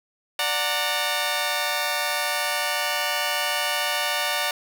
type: chord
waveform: 10% pulse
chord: D augmented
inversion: none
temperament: just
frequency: 587.3 / 734.2 / 917.7 Hz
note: D5 / F#5 / A#5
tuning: 0 / -14 / -27 cents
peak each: -19 dBFS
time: 0.39-4.51 s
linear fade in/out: 2 ms
effects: none

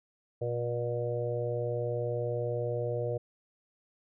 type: harmonic tone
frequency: 120 Hz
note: B2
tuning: 49 cents flat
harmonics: 1 / 3 / 4 / 5 / 6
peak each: -34 / -40 / -33 / -36 / -47 dBFS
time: 0.41-3.18 s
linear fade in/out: 10 ms
effects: none

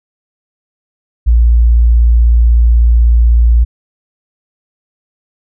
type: tone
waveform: sine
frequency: 58.1 Hz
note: A#1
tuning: 5 cents flat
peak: -4 dBFS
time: 1.26-3.65 s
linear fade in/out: 20 ms
effects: none

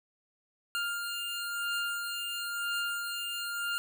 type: beating tone pair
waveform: 25% pulse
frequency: 1402 / 1402.99 Hz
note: F6 / F6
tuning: +6 / +8 cents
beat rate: 0.99 Hz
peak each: -30 / -35 dBFS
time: 0.75-3.78 s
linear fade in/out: 0 ms
effects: none

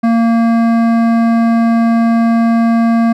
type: tone with hard clipping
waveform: sine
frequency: 230.1 Hz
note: A#3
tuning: 22 cents flat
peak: -10 dBFS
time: 0.03-3.13 s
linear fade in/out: 10 ms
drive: 13 dB
effects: none

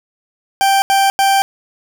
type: tone bursts at uneven times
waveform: 40% pulse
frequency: 784 Hz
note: G5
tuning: in tune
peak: -9 dBFS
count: 3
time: 0.61-0.82 / 0.9-1.1 / 1.19-1.42 s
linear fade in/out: 0 ms
effects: none

